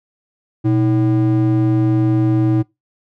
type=ring-modulated tone; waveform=triangle; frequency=220.3 Hz; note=A3; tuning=2 cents sharp; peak=-7 dBFS; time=0.64-2.63 s; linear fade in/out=20 ms; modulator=99.2 Hz; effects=noise-tail reverb RT60 0.2 s tail -23 dB re dry